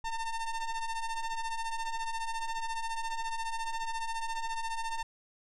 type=ring-modulated tone; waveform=square; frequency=450.8 Hz; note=A4; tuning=42 cents sharp; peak=-30 dBFS; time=0.04-5.03 s; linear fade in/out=5 ms; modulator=458 Hz; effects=resampled to 24000 Hz